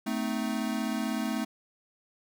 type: chord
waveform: square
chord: A diminished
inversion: none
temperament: equal with one note detuned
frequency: 220 / 255.9 / 311.1 Hz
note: A3 / C4 / Eb4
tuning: 0 / -38 / 0 cents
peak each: -32 / -34 / -37 dBFS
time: 0.06-1.45 s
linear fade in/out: 10 ms
effects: none